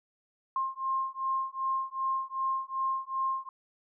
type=beating tone pair; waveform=sine; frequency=1061 / 1063.6 Hz; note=C6 / C6; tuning=+24 / +28 cents; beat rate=2.6 Hz; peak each=-32 / -32 dBFS; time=0.56-3.49 s; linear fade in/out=2 ms; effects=none